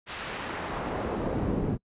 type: noise with band-pass filter sweep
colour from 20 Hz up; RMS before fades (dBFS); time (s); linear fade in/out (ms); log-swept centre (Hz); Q
brown; -31; 0.06-1.78; 50; 3300 to 220; 0.73
effects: noise-tail reverb RT60 0.1 s tail -26 dB re dry + resampled to 8000 Hz